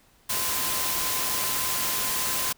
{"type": "tone in noise", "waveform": "sine", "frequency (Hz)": 1031, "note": "C6", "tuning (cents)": -26, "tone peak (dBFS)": -36, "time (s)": [0.29, 2.53], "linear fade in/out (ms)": 10, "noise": "white", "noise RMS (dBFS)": -27, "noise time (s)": [0.29, 2.53], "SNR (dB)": -12, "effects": ["pink hiss -60 dBFS RMS until 2.57 s"]}